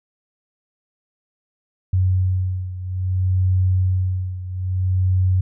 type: beating tone pair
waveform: sine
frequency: 92.5 / 93.1 Hz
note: F#2 / F#2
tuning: 0 / +11 cents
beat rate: 0.6 Hz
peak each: -18 / -22 dBFS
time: 1.93-5.41 s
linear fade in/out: 5 ms
effects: none